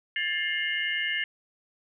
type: tone cluster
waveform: sine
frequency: 1650 / 1760 / 2119 / 2845 / 3007 Hz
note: G#6 / A6 / C7 / F7 / F#7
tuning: -12 / 0 / +21 / +31 / +27 cents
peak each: -39 / -31 / -30 / -32 / -39 dBFS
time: 0.16-1.24 s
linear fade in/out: 2 ms
effects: none